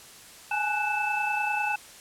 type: tone cluster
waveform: sine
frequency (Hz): 828 / 858 / 1486 / 2629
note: G#5 / A5 / F#6 / E7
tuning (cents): -5 / -44 / +7 / -5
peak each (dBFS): -29 / -33 / -32 / -29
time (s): 0.51-1.76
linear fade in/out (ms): 5
effects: white hiss -48 dBFS RMS until 2 s + low-pass 11000 Hz 12 dB/octave